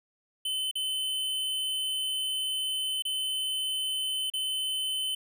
square tone with dropouts, 3047 Hz, G7, 50 cents flat, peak -29 dBFS, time 0.45-5.15 s, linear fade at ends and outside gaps 5 ms, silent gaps 0.713-0.754 / 3.023-3.051 / 4.301-4.336 s, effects none

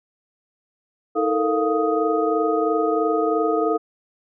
sine tone cluster, 318.1 / 442.3 / 465.3 / 700 / 1250 Hz, D#4 / A4 / A#4 / F5 / D#6, +38 / +9 / -3 / +4 / +8 cents, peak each -24 / -21 / -28 / -25 / -26 dBFS, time 1.15-3.78 s, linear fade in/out 20 ms, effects none

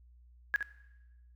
sine tone with echo, 1661.2 Hz, G#6, in tune, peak -24 dBFS, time 0.54-0.56 s, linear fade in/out 0 ms, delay 67 ms, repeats 1, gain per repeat -8 dB, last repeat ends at 0.627 s, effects noise-tail reverb RT60 1.0 s tail -17 dB re dry + added 60 Hz sine -56 dBFS peak until 1.35 s

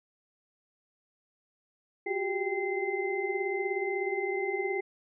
sine tone cluster, 364 / 380.9 / 400.2 / 789 / 2070 Hz, F#4 / G4 / G4 / G5 / C7, -28 / -50 / +36 / +11 / -19 cents, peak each -35 / -36 / -33 / -38 / -35 dBFS, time 2.06-4.81 s, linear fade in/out 10 ms, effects none

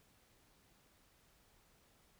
silence, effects pink hiss -70 dBFS RMS until 2.19 s

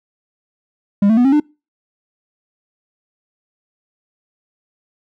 triangle tone with pitch steps, 201.6 / 222.4 / 245.3 / 270.7 / 298.6 Hz, G3 / A3 / B3 / C#4 / D4, +49 / +19 / -12 / -41 / +29 cents, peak -7 dBFS, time 1.02-1.4 s, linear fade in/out 5 ms, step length 76 ms, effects noise-tail reverb RT60 0.3 s tail -26 dB re dry

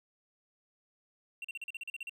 triangle tone bursts, 2733 Hz, F7, 38 cents flat, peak -36 dBFS, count 11, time 1.42-2.095 s, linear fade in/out 2 ms, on 25 ms, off 40 ms, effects none

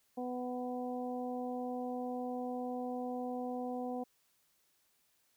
harmonic tone, 249 Hz, B3, 14 cents sharp, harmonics 1 / 2 / 3 / 4, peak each -39 / -41 / -42 / -54 dBFS, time 0.17-4.04 s, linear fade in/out 10 ms, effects white hiss -74 dBFS RMS until 5.36 s

